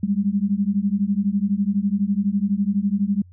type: beating tone pair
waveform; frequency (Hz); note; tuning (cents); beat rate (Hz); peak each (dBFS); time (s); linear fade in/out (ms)
sine; 194.8 / 206.8; G3 / G#3; -11 / -7; 12; -21; 0.03-3.22; 5
effects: added 90 Hz sine -44 dBFS peak until 3.32 s